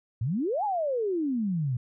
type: exponential two-way sweep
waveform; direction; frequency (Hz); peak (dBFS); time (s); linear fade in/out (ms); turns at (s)
sine; up then down; 102.4 to 870 to 117.4; -25; 0.21-1.77; 5; 0.64
effects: none